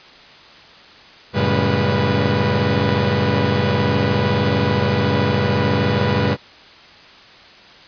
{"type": "tone cluster", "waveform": "sawtooth", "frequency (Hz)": [94.3, 113.7, 140.6, 202.1, 491], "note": ["F#2", "A#2", "C#3", "G#3", "B4"], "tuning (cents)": [33, -43, 25, -47, -10], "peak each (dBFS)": -18, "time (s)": [1.33, 6.37], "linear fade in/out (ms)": 50, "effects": ["white hiss -43 dBFS RMS until 7.87 s", "resampled to 11025 Hz"]}